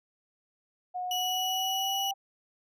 sine tone with pitch glide, 727 to 783.7 Hz, F#5 to G5, -31 to -1 cents, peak -31 dBFS, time 0.94-2.14 s, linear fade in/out 20 ms, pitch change +130 cents, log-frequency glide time 1.07-1.99 s
35% pulse tone, 2934 Hz, F#7, 15 cents flat, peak -28 dBFS, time 1.11-2.11 s, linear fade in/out 2 ms
effects none

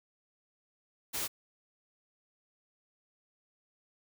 white noise, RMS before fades -35 dBFS, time 1.13-1.28 s, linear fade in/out 20 ms, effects none

